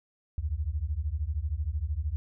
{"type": "beating tone pair", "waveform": "sine", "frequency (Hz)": [69.1, 82.1], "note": ["C#2", "E2"], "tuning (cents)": [-5, -6], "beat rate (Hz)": 13, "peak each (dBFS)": -31, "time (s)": [0.38, 2.16], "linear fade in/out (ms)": 0, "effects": []}